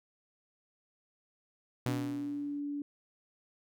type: tone with exponential decay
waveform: sawtooth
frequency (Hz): 123.47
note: B2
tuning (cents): 0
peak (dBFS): -26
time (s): 1.86-2.6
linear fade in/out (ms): 0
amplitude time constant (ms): 160
type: tone with pitch glide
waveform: sine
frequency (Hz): 285.7 to 288.2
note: D4 to D4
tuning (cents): -48 to -33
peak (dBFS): -34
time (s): 1.88-2.82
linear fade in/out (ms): 2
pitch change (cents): +15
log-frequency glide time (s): 2.17-2.28
effects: none